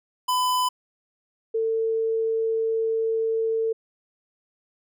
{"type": "tone pair in turn", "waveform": ["square", "sine"], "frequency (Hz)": [1004, 448.4], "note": ["B5", "A4"], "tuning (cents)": [28, 33], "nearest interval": "octave + major second", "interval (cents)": 1395, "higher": "first", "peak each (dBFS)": -21, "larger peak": "neither", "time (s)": [[0.28, 0.69], [1.54, 3.73]], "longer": "second", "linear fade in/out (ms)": 10, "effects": []}